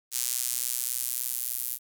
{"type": "tone with high-pass filter sweep", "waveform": "square", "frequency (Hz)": 61.74, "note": "B1", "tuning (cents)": 0, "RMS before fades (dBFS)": -31, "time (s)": [0.11, 1.79], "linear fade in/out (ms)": 50, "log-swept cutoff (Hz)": [7500, 12000], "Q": 1, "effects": []}